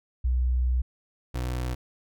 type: tone pair in turn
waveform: sine / 30% pulse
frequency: 62.3 / 61.98 Hz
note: B1 / B1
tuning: +16 / +7 cents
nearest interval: unison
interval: 9 cents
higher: first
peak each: -21 / -25 dBFS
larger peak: first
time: 0.24-0.82 / 1.34-1.75 s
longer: first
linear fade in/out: 10 ms
effects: none